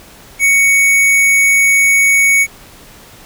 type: tone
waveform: square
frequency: 2229 Hz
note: C#7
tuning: 9 cents sharp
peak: -8 dBFS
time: 0.39-2.47 s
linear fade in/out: 50 ms
effects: pink hiss -39 dBFS RMS until 3.25 s